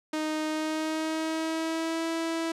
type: tone with pitch glide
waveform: sawtooth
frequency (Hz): 310 to 328.4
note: D#4 to E4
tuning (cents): -6 to -6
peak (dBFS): -24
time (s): 0.13-2.52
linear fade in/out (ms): 5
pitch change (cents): +100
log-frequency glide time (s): 0.48-2.07
effects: low-pass 9000 Hz 12 dB/octave